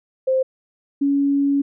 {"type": "tone pair in turn", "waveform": "sine", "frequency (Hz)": [523.3, 280.6], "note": ["C5", "C#4"], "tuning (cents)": [0, 21], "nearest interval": "major seventh", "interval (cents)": 1079, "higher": "first", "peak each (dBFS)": -15, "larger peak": "neither", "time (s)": [[0.27, 0.43], [1.01, 1.62]], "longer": "second", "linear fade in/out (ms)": 10, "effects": []}